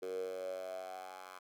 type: tone with high-pass filter sweep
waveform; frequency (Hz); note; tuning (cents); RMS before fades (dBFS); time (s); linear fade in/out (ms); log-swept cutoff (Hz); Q
10% pulse; 93; F#2; +9; -43; 0.02-1.39; 10; 420 to 970; 9.6
effects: none